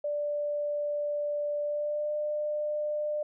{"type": "tone with pitch glide", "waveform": "sine", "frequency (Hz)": [587.3, 598.9], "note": ["D5", "D5"], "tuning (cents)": [0, 34], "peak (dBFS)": -28, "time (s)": [0.04, 3.23], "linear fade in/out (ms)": 5, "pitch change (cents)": 34, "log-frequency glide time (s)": [1.62, 2.12], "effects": []}